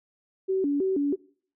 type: tone with vibrato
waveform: sine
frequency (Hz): 329.6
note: E4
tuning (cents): 0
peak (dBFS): -22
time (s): 0.48-1.16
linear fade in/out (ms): 20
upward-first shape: square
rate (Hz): 3.1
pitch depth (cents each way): 250
effects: noise-tail reverb RT60 0.5 s tail -23 dB re dry